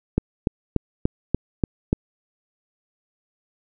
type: click train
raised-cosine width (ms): 3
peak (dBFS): -5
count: 7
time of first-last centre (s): 0.18-1.929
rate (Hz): 3.43
effects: none